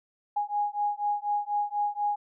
sine beating tone pair, 824 / 828.1 Hz, G#5 / G#5, -14 / -5 cents, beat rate 4.1 Hz, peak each -29 dBFS, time 0.36-2.16 s, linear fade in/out 10 ms, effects none

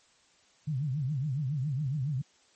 sine tone with vibrato, 140 Hz, C#3, 18 cents sharp, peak -28 dBFS, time 0.67-2.22 s, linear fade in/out 10 ms, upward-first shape triangle, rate 7.2 Hz, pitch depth 240 cents each way, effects white hiss -64 dBFS RMS until 2.55 s + MP3 32 kbps

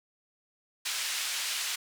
pink band-pass noise, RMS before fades -33 dBFS, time 0.85-1.76 s, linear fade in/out 10 ms, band 2200 to 9400 Hz, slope 12 dB/octave, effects none

